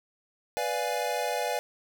square chord, B diminished seventh, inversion none, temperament equal, 493.9 / 587.3 / 698.5 / 830.6 Hz, B4 / D5 / F5 / Ab5, 0 / 0 / 0 / 0 cents, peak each -34 dBFS, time 0.57-1.59 s, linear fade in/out 0 ms, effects none

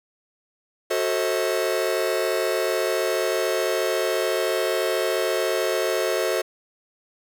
45% pulse chord, F# diminished seventh, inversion none, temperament just, 370 / 444 / 532.8 / 639.4 Hz, F#4 / A4 / C5 / Eb5, 0 / +16 / +31 / +47 cents, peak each -27 dBFS, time 0.9-6.42 s, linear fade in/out 10 ms, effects none

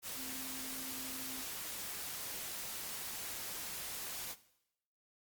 sine tone in noise, 261.6 Hz, C4, in tune, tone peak -49 dBFS, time 0.15-1.45 s, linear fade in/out 50 ms, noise white, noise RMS -43 dBFS, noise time 0.02-4.36 s, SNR -9 dB, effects noise-tail reverb RT60 0.8 s tail -17 dB re dry + Opus 48 kbps

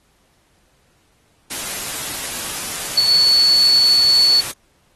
sine tone in noise, 4435 Hz, C#8, in tune, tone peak -10 dBFS, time 2.97-4.41 s, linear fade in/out 10 ms, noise white, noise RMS -26 dBFS, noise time 1.5-4.52 s, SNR +13 dB, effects pink hiss -60 dBFS RMS until 4.95 s + AAC 32 kbps

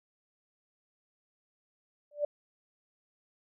sine tone with exponential growth, 587.3 Hz, D5, in tune, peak -23 dBFS, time 2.11-2.25 s, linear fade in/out 5 ms, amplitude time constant 30 ms, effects none

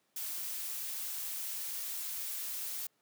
blue noise, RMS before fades -39 dBFS, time 0.16-2.87 s, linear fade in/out 5 ms, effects pink hiss -75 dBFS RMS until 3.01 s + high-pass 200 Hz 12 dB/octave

